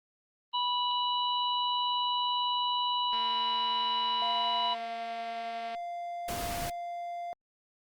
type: harmonic tone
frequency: 982 Hz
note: B5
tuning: 10 cents flat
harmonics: 1 / 3 / 4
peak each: -29 / -33 / -36 dBFS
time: 0.53-4.75 s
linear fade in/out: 20 ms
type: click train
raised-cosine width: 0.3 ms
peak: -29 dBFS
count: 598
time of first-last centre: 3.13-5.748 s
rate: 228 Hz
type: tone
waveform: triangle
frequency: 695 Hz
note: F5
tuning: 9 cents flat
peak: -33 dBFS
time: 4.22-7.33 s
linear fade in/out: 0 ms
type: noise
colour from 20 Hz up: pink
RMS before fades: -37 dBFS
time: 6.28-6.7 s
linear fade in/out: 5 ms
effects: Opus 32 kbps